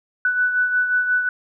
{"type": "beating tone pair", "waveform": "sine", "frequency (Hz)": [1488, 1493.6], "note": ["F#6", "F#6"], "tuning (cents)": [9, 16], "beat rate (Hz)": 5.6, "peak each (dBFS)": [-17, -26], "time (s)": [0.25, 1.29], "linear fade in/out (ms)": 2, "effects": []}